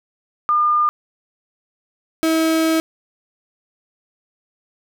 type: tone pair in turn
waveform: sine / 35% pulse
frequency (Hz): 1208 / 322.1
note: D6 / E4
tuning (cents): +48 / -40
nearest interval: octave + major seventh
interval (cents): 2288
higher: first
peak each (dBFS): -13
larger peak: neither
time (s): 0.49-0.89 / 2.23-2.8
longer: second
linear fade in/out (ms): 0
effects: none